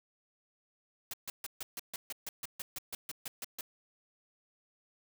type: noise bursts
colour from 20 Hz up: white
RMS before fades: -40 dBFS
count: 16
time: 1.11-3.61 s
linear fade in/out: 2 ms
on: 25 ms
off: 140 ms
effects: none